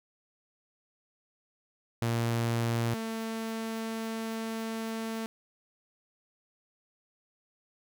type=tone pair in turn; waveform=sawtooth; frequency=116.54 / 224.1 Hz; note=A#2 / A3; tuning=0 / +32 cents; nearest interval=major seventh; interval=1132 cents; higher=second; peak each=-23 / -29 dBFS; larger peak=first; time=2.02-2.94 / 2.94-5.26 s; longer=second; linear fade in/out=0 ms; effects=none